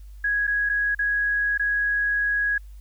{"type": "tone with dropouts", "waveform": "sine", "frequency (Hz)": 1661.2, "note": "G#6", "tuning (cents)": 0, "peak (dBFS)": -20, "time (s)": [0.24, 2.58], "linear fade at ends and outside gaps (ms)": 5, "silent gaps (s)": [[0.47, 0.476], [0.692, 0.696], [0.949, 0.99], [1.577, 1.595]], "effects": ["added 50 Hz sine -39 dBFS peak until 2.8 s", "white hiss -63 dBFS RMS until 2.8 s"]}